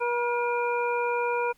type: harmonic tone with a mistuned harmonic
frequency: 480.8 Hz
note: B4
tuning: 46 cents flat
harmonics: 1 / 2 / 3 / 5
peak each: -27 / -28 / -34 / -34 dBFS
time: 0-1.53 s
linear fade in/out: 20 ms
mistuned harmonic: 3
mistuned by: -23 cents
effects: pink hiss -63 dBFS RMS until 1.57 s